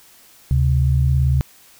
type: tone pair together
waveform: sine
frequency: 73.42 / 131.35 Hz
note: D2 / C3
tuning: 0 / +7 cents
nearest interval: minor seventh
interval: 1007 cents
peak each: -16 dBFS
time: 0.51-1.41 s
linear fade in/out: 0 ms
effects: white hiss -49 dBFS RMS until 1.79 s